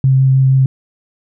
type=tone with vibrato; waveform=sine; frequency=132.9 Hz; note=C3; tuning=27 cents sharp; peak=-7 dBFS; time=0.04-0.66 s; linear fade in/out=2 ms; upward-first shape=triangle; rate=6.4 Hz; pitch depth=11 cents each way; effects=none